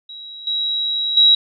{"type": "tone with level steps", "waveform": "sine", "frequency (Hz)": 3863, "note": "B7", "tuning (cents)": -39, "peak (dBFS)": [-32, -18, -8], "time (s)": [0.09, 1.35], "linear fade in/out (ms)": 5, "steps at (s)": [0.47, 1.17], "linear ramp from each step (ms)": 2, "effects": []}